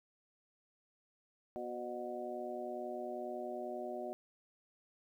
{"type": "harmonic tone with a mistuned harmonic", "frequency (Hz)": 122.2, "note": "B2", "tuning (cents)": -18, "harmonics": [2, 3, 4, 5, 6], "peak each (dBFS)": [-48, -44, -52, -43, -46], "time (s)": [1.56, 4.13], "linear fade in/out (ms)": 0, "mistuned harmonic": 4, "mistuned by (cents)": 110, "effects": ["12-bit"]}